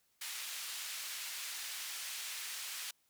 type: band-pass noise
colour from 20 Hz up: pink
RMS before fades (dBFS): -43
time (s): 0.21-2.91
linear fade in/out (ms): 5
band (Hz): 2200 to 15000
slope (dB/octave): 12
effects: white hiss -75 dBFS RMS until 3.09 s